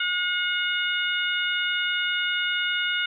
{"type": "harmonic tone", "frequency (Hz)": 721, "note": "F#5", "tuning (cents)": -45, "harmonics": [2, 3, 4, 5], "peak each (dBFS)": [-26, -30, -28, -32], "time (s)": [0, 3.06], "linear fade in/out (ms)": 5, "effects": []}